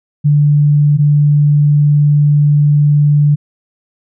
sine tone pair in turn, 146.83 / 146.83 Hz, D3 / D3, 0 / 0 cents, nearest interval unison, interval 0 cents, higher neither, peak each -6 dBFS, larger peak neither, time 0.24-0.98 / 0.98-3.36 s, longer second, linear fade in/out 20 ms, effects none

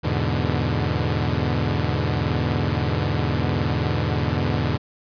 sawtooth chord, E dominant seventh, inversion none, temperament equal with one note detuned, 82.41 / 103.83 / 123.11 / 146.83 Hz, E2 / G#2 / B2 / D3, 0 / 0 / -5 / 0 cents, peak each -22 dBFS, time 0.03-4.78 s, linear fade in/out 20 ms, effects resampled to 11025 Hz

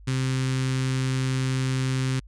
sawtooth tone with notch filter, 130.81 Hz, C3, in tune, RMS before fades -25 dBFS, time 0.07-2.2 s, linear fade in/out 10 ms, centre 670 Hz, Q 0.51, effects added 50 Hz sine -44 dBFS peak until 2.27 s + resampled to 22050 Hz

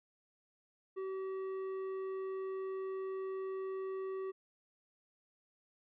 sine tone with tanh clipping, 381.9 Hz, G4, 45 cents flat, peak -39 dBFS, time 0.96-4.32 s, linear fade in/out 20 ms, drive 9 dB, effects none

